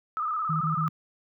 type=tone with vibrato; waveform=sine; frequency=1253 Hz; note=D#6; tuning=12 cents sharp; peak=-26 dBFS; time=0.17-0.88 s; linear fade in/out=0 ms; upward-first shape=square; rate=18 Hz; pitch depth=61 cents each way
type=tone bursts; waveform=sine; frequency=157.6 Hz; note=D#3; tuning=23 cents sharp; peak=-26 dBFS; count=3; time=0.49-0.89 s; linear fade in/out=10 ms; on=120 ms; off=20 ms
effects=none